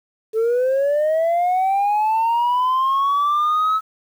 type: linear sweep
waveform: sine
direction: up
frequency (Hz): 433.4 to 1301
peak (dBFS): -13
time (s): 0.33-3.81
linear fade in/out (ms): 50
effects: tanh soft clip ceiling -14 dBFS + 8-bit